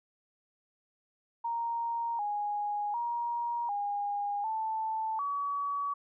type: tone with pitch steps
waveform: sine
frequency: 932 / 827 / 946 / 815 / 881 / 1135 Hz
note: A#5 / G#5 / A#5 / G#5 / A5 / C#6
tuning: -1 / -8 / +25 / -33 / +2 / +41 cents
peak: -30 dBFS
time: 1.44-5.94 s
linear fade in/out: 10 ms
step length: 750 ms
effects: none